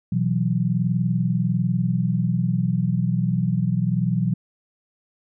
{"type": "chord", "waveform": "sine", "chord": "B suspended fourth", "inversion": "none", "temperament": "equal", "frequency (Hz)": [123.47, 164.81, 185], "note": ["B2", "E3", "F#3"], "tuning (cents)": [0, 0, 0], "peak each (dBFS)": -23, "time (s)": [0.12, 4.34], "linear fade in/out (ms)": 5, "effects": []}